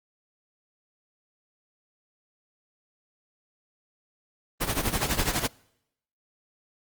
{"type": "noise with tremolo", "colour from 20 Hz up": "pink", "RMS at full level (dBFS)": -24, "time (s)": [4.6, 5.48], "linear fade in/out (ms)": 20, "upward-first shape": "sine", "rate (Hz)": 12, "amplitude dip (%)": 75, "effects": ["noise-tail reverb RT60 0.8 s tail -25 dB re dry", "Opus 24 kbps"]}